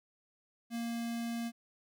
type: tone with notch filter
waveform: square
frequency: 233.1 Hz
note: A#3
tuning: in tune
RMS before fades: -37 dBFS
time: 0.7-1.52 s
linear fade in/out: 50 ms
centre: 1000 Hz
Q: 1.5
effects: none